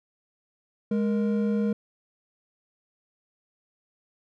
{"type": "tone pair together", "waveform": "triangle", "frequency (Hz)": [208.6, 468.4], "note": ["G#3", "A#4"], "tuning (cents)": [8, 8], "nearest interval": "octave + major second", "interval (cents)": 1400, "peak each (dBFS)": [-21, -28], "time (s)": [0.91, 1.73], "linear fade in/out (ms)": 5, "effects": []}